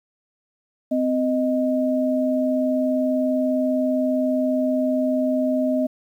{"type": "tone pair together", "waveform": "sine", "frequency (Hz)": [257.4, 622.3], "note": ["C4", "D#5"], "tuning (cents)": [-28, 0], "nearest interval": "octave + minor third", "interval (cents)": 1528, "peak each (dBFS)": [-20, -22], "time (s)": [0.91, 5.87], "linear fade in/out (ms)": 10, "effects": ["9-bit"]}